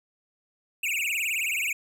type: tone with vibrato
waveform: square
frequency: 2489 Hz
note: D#7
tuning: in tune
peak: -26 dBFS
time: 0.83-1.73 s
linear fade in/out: 5 ms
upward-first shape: triangle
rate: 19 Hz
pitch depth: 250 cents each way
effects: none